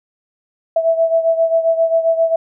sine beating tone pair, 656 / 663.5 Hz, E5 / E5, -9 / +11 cents, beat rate 7.5 Hz, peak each -13 / -18 dBFS, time 0.76-2.36 s, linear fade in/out 5 ms, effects none

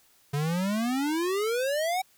square exponential sweep, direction up, 140 to 770 Hz, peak -26 dBFS, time 0.33-2.02 s, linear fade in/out 10 ms, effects white hiss -62 dBFS RMS until 2.17 s

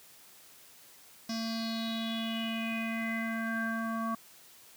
square tone with low-pass filter sweep, 225.9 Hz, A3, 46 cents sharp, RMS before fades -34 dBFS, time 1.29-4.15 s, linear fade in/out 5 ms, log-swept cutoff 5300 to 1200 Hz, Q 7.3, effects white hiss -56 dBFS RMS until 4.76 s + high-pass 80 Hz 12 dB/octave

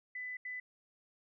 sine tone bursts at uneven times, 2000 Hz, B6, 21 cents sharp, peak -39 dBFS, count 2, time 0.15-0.37 / 0.45-0.6 s, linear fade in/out 5 ms, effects none

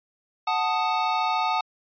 square chord, D# diminished, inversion first, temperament equal, 740 / 880 / 1244.5 Hz, F#5 / A5 / D#6, 0 / 0 / 0 cents, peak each -28 / -26 / -28 dBFS, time 0.47-1.61 s, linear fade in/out 5 ms, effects resampled to 11025 Hz

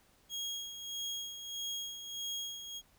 30% pulse tone with tremolo, 3282 Hz, G#7, 21 cents flat, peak -33 dBFS, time 0.29-2.82 s, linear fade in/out 50 ms, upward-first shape sine, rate 1.6 Hz, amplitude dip 60%, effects pink hiss -67 dBFS RMS until 2.98 s

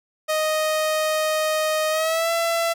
sawtooth tone with pitch glide, 622.3 to 670.8 Hz, D#5 to E5, 0 to +30 cents, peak -16 dBFS, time 0.28-2.74 s, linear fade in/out 20 ms, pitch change +130 cents, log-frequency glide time 1.9-2.31 s, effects none

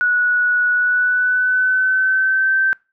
sine tone with pitch glide, 1467 to 1553.3 Hz, F#6 to G6, -15 to -16 cents, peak -13 dBFS, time 0.01-2.73 s, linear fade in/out 0 ms, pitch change +99 cents, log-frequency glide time 0.71-2.57 s, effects noise-tail reverb RT60 0.3 s tail -25 dB re dry

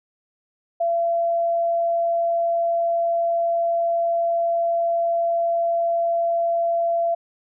sine tone, 678 Hz, E5, 49 cents sharp, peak -18 dBFS, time 0.8-7.15 s, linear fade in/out 10 ms, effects none

